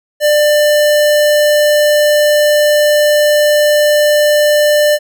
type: tone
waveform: square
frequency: 595 Hz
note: D5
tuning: 22 cents sharp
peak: -8 dBFS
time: 0.2-4.99 s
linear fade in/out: 50 ms
effects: none